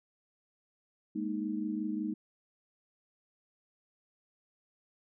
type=chord; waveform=sine; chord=Ab suspended second; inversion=none; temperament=equal; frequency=207.7 / 233.1 / 311.1 Hz; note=Ab3 / Bb3 / Eb4; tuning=0 / 0 / 0 cents; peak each=-36 / -38 / -35 dBFS; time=1.15-2.14 s; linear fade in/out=10 ms; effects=none